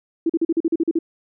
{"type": "tone bursts", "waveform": "sine", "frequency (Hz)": 329.6, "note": "E4", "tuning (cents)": 0, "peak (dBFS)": -15, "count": 10, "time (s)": [0.26, 0.989], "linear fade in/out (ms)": 5, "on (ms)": 36, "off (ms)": 41, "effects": []}